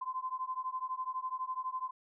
sine beating tone pair, 1025 / 1037 Hz, C6 / C6, -36 / -16 cents, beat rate 12 Hz, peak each -38 / -38 dBFS, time 0.01-1.91 s, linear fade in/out 10 ms, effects none

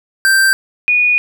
square / sine tone pair in turn, 1568 / 2460 Hz, G6 / D#7, 0 / -20 cents, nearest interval minor sixth, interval 780 cents, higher second, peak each -9 dBFS, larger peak neither, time 0.25-0.53 / 0.88-1.18 s, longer second, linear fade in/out 0 ms, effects none

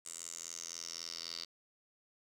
10% pulse tone with band-pass filter sweep, 83.8 Hz, E2, 29 cents sharp, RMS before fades -45 dBFS, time 0.05-1.45 s, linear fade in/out 10 ms, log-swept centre 7900 to 4600 Hz, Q 5.6, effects 11-bit

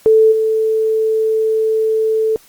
sine tone with level steps, 440 Hz, A4, in tune, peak -6 / -12 dBFS, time 0.06-2.36 s, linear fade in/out 0 ms, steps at 0.31 s, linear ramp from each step 20 ms, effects white hiss -47 dBFS RMS until 2.48 s + Opus 48 kbps

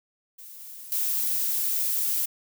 violet noise with level steps, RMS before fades -44 / -42 / -26 dBFS, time 0.38-2.26 s, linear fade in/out 10 ms, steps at 0.6 / 0.92 s, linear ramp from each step 2 ms, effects none

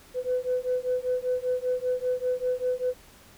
sine beating tone pair, 500 / 505.1 Hz, B4 / B4, +21 / +39 cents, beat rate 5.1 Hz, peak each -27 dBFS, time 0.14-2.94 s, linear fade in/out 50 ms, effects tanh soft clip ceiling -18 dBFS + pink hiss -53 dBFS RMS until 3.37 s

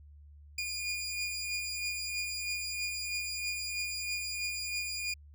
20% pulse beating tone pair, 2430 / 2433.1 Hz, D#7 / D#7, -42 / -39 cents, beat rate 3.1 Hz, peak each -30 / -36 dBFS, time 0.58-5.14 s, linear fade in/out 5 ms, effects added 73 Hz sine -51 dBFS peak until 5.34 s

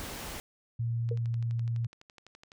pink noise, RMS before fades -40 dBFS, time 0-0.4 s, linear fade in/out 0 ms
sine tone, 116.54 Hz, A#2, in tune, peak -28 dBFS, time 0.79-1.87 s, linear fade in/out 10 ms
click train, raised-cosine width 0.2 ms, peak -34 dBFS, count 18, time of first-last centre 1.09-2.519 s, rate 11.9 Hz
sine tone with exponential decay, 466.2 Hz, A#4, in tune, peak -30 dBFS, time 1.11-1.19 s, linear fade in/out 5 ms, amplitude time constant 17 ms
effects none

